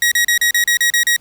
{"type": "tone bursts", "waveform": "sawtooth", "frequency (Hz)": 1900, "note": "A#6", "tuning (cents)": 33, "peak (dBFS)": -8, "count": 9, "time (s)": [0.02, 1.164], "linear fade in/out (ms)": 2, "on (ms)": 96, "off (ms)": 35, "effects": ["pink hiss -53 dBFS RMS until 1.2 s"]}